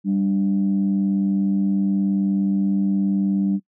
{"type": "tone pair together", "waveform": "sine", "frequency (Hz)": [196, 295.1], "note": ["G3", "D4"], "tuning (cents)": [0, 8], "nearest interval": "perfect fifth", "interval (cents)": 708, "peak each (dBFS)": [-17, -24], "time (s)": [0.04, 3.6], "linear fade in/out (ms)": 50, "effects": ["noise-tail reverb RT60 0.1 s tail -25 dB re dry", "tanh soft clip ceiling -11 dBFS"]}